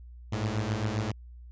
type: beating tone pair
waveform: sawtooth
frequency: 103.83 / 111.33 Hz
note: G#2 / A2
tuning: 0 / +21 cents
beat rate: 7.5 Hz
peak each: -27 dBFS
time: 0.32-1.12 s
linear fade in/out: 10 ms
effects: added 60 Hz sine -44 dBFS peak until 1.51 s + resampled to 16000 Hz